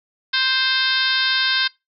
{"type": "harmonic tone with a mistuned harmonic", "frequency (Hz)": 523.3, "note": "C5", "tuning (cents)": 0, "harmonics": [2, 3, 4, 5, 6, 7, 8, 9, 10], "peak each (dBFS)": [-31, -21, -29, -28, -27, -22, -25, -27, -30], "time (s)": [0.33, 1.68], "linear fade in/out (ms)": 10, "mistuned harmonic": 9, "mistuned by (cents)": 19, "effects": ["noise-tail reverb RT60 0.2 s tail -21 dB re dry"]}